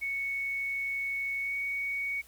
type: tone with pitch glide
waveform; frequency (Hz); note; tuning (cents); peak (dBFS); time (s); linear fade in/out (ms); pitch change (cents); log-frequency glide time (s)
sine; 2217 to 2235; C#7 to C#7; 0 to +14; -30; 0.01-2.22; 20; +14; 1.41-1.55
effects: added 60 Hz sine -60 dBFS peak until 2.27 s + white hiss -58 dBFS RMS until 2.27 s